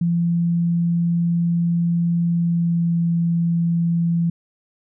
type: tone with pitch glide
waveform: sine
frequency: 170.5 to 169.03 Hz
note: F3 to E3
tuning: -41 to +44 cents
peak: -16 dBFS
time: 0.01-4.3 s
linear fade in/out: 5 ms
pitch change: -15 cents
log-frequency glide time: 2.3-3 s
effects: none